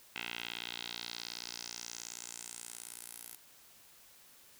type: tone with band-pass filter sweep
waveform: 10% pulse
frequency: 58.7 Hz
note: A#1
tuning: 13 cents sharp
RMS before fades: -45 dBFS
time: 0.16-3.35 s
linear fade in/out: 0 ms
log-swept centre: 2700 to 12000 Hz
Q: 2.8
effects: white hiss -60 dBFS RMS until 4.59 s